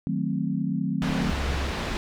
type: chord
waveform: sine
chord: D# diminished seventh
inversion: none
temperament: equal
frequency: 155.56 / 185 / 220 / 261.6 Hz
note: D#3 / F#3 / A3 / C4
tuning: 0 / 0 / 0 / 0 cents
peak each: -30 / -28 / -30 / -30 dBFS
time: 0.07-1.3 s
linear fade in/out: 0 ms
type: low-pass noise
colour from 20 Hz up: pink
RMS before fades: -30 dBFS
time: 1.02-1.97 s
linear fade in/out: 0 ms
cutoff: 3900 Hz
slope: 12 dB/octave
type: tone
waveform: triangle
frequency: 69.3 Hz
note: C#2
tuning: in tune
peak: -25 dBFS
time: 1.31-1.71 s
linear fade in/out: 5 ms
effects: none